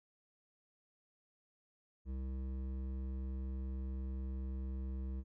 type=tone with hard clipping; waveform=sine; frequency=65.41 Hz; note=C2; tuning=in tune; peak=-40 dBFS; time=2.05-5.24 s; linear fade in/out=50 ms; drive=11 dB; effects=none